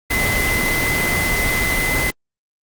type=tone in noise; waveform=sine; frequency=2037 Hz; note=C7; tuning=47 cents flat; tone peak=-19 dBFS; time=0.1-2.11 s; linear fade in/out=10 ms; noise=pink; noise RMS=-20 dBFS; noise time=0.1-2.11 s; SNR=-2 dB; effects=Opus 32 kbps